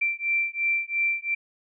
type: beating tone pair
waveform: sine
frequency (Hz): 2349 / 2351.9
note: D7 / D7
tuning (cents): 0 / +2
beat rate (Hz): 2.9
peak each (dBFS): -26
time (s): 0.01-1.35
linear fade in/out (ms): 10
effects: none